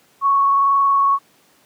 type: tone with frequency modulation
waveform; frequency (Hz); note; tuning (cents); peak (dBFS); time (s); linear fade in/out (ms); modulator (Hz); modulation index
sine; 1108.7; C#6; 0; -12; 0.21-1.19; 50; 21.7; 0.5
effects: pink hiss -55 dBFS RMS until 1.65 s + high-pass 200 Hz 12 dB/octave